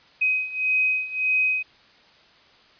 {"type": "beating tone pair", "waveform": "sine", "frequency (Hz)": [2519, 2520.7], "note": ["D#7", "D#7"], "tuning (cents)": [21, 22], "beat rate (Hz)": 1.7, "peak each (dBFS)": [-25, -22], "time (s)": [0.21, 1.63], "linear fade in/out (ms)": 10, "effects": ["white hiss -54 dBFS RMS until 2.79 s", "resampled to 11025 Hz"]}